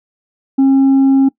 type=tone with tanh clipping; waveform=triangle; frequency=270.2 Hz; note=C#4; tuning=44 cents flat; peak=-7 dBFS; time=0.58-1.29 s; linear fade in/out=10 ms; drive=7 dB; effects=noise-tail reverb RT60 0.1 s tail -21 dB re dry